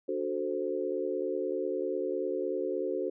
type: chord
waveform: sine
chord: D dominant seventh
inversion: none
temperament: equal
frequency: 293.7 / 370 / 440 / 523.3 Hz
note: D4 / F#4 / A4 / C5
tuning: 0 / 0 / 0 / 0 cents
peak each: -38 / -33 / -35 / -35 dBFS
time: 0.08-3.1 s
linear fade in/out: 10 ms
effects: none